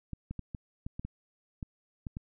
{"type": "clicks", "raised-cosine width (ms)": 5, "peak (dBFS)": -25, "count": 10, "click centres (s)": [0.133, 0.31, 0.393, 0.548, 0.865, 0.995, 1.05, 1.628, 2.068, 2.169], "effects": []}